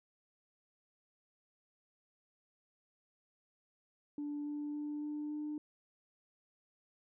sine tone with pitch steps, 292.4 / 294.3 / 296.1 / 298 / 299.9 Hz, D4 / D4 / D4 / D4 / D4, -7 / +4 / +14 / +25 / +36 cents, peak -36 dBFS, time 4.18-5.58 s, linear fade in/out 2 ms, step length 280 ms, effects tanh soft clip ceiling -34 dBFS

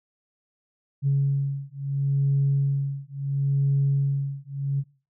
sine beating tone pair, 138.59 / 139.32 Hz, C#3 / C#3, 0 / +9 cents, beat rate 0.73 Hz, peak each -23 dBFS, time 1.02-4.84 s, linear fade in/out 50 ms, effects noise-tail reverb RT60 0.4 s tail -23 dB re dry + tanh soft clip ceiling -14 dBFS

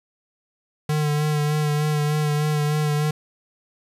square tone with vibrato, 150 Hz, D3, 37 cents sharp, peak -20 dBFS, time 0.89-3.11 s, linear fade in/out 5 ms, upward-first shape sine, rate 3.3 Hz, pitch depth 26 cents each way, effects resampled to 32000 Hz + 8-bit

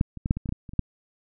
clicks, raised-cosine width 5 ms, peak -8 / -24 / -16 / -7 / -18 / -21 / -15 / -17 / -27 / -26 / -9 dBFS, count 11, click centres 0.011 / 0.173 / 0.259 / 0.309 / 0.37 / 0.458 / 0.491 / 0.524 / 0.692 / 0.735 / 0.793 s, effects none

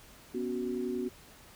sine chord, B suspended second, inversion none, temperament equal, 246.9 / 277.2 / 370 Hz, B3 / C#4 / F#4, 0 / 0 / 0 cents, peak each -35 / -39 / -34 dBFS, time 0.34-1.09 s, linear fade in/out 10 ms, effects pink hiss -55 dBFS RMS until 1.55 s

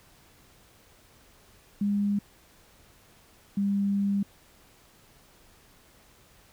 sine tone pair in turn, 203.2 / 199.82 Hz, G#3 / G3, -38 / +33 cents, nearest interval unison, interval 29 cents, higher first, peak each -23 dBFS, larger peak neither, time 1.81-2.19 / 3.57-4.23 s, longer second, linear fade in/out 5 ms, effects pink hiss -58 dBFS RMS until 6.52 s

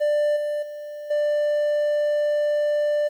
triangle tone with level steps, 592 Hz, D5, 14 cents sharp, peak -16 / -21 / -30 / -17 dBFS, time 0-3.09 s, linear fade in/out 20 ms, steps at 0.36 / 0.62 / 1.1 s, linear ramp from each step 10 ms, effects 9-bit

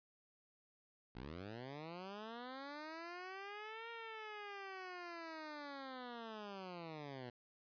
10% pulse linear two-way sweep, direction up then down, 55 to 466.2 to 119.5 Hz, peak -39 dBFS, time 1.15-7.3 s, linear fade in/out 5 ms, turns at 3.9 s, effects resampled to 11025 Hz

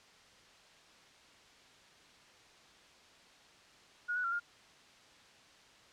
sine tone with pitch steps, 1445 / 1476 / 1374 / 1412 Hz, F#6 / F#6 / F6 / F6, -41 / -5 / -29 / +19 cents, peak -32 dBFS, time 4.08-4.4 s, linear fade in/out 20 ms, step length 80 ms, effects white hiss -60 dBFS RMS until 5.92 s + low-pass 5000 Hz 12 dB/octave

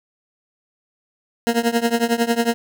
20% pulse tone with tremolo, 233.5 Hz, A#3, 3 cents sharp, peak -8 dBFS, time 1.47-2.54 s, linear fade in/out 0 ms, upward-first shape triangle, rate 11 Hz, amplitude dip 95%, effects none

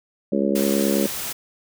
harmonic tone, 69.3 Hz, C#2, in tune, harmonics 3 / 4 / 5 / 6 / 7 / 8, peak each -22 / -25 / -25 / -27 / -29 / -26 dBFS, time 0.32-1.07 s, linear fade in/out 5 ms
white noise, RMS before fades -29 dBFS, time 0.55-1.33 s, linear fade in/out 10 ms
effects none

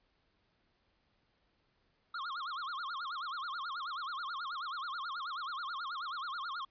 square tone with vibrato, 1227 Hz, D#6, 25 cents flat, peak -38 dBFS, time 2.14-6.65 s, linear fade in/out 5 ms, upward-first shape sine, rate 9.3 Hz, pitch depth 270 cents each way, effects pink hiss -75 dBFS RMS until 6.7 s + resampled to 11025 Hz

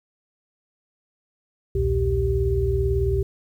sine tone cluster, 63.2 / 81.2 / 120.8 / 390.4 Hz, B1 / E2 / B2 / G4, +41 / -26 / -38 / -7 cents, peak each -23 / -27 / -26 / -23 dBFS, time 1.75-3.23 s, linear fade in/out 5 ms, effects 9-bit

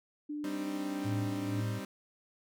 sine tone with pitch glide, 296.7 to 291.6 Hz, D4 to D4, +18 to -12 cents, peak -35 dBFS, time 0.29-1.61 s, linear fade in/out 10 ms, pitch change -30 cents, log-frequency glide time 0.71-0.91 s
sawtooth chord, C minor, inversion second, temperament equal, 196 / 261.6 / 311.1 Hz, G3 / C4 / Eb4, 0 / 0 / 0 cents, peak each -37 / -39 / -42 dBFS, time 0.44-1.85 s, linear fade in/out 2 ms
sine tone with tremolo, 109.8 Hz, A2, 3 cents flat, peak -31 dBFS, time 1.04-1.8 s, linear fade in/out 20 ms, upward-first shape sine, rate 2.1 Hz, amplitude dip 70%
effects none

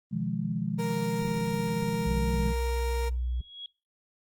sine chord, F half-diminished seventh, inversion second, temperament just, 125.72 / 157.15 / 174.61 / 209.5 Hz, Cb3 / Eb3 / F3 / Ab3, +31 / +18 / 0 / +15 cents, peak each -36 / -34 / -32 / -32 dBFS, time 0.11-2.53 s, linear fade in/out 20 ms
30% pulse tone, 466.2 Hz, A#4, in tune, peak -29 dBFS, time 0.78-3.1 s, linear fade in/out 20 ms
sine tone with pitch glide, 62.1 to 61.14 Hz, B1 to B1, +10 to -17 cents, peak -27 dBFS, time 2.06-3.41 s, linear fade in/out 5 ms, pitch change -27 cents, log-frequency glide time 2.5-3.19 s
sine tone with exponential growth, 3322 Hz, G#7, in tune, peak -35 dBFS, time 3.15-3.66 s, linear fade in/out 2 ms, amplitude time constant 110 ms
effects noise-tail reverb RT60 0.4 s tail -25 dB re dry + Opus 24 kbps

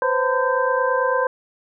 sine tone cluster, 503 / 532 / 913 / 1017 / 1568 Hz, B4 / C5 / A#5 / C6 / G6, +32 / +29 / -36 / -50 / 0 cents, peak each -22 / -23 / -28 / -22 / -25 dBFS, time 0.02-1.27 s, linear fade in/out 2 ms, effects none

